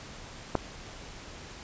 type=clicks; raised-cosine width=1 ms; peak=-26 / -10 dBFS; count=2; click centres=0.55 / 0.553 s; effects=pink hiss -45 dBFS RMS until 1.63 s + resampled to 16000 Hz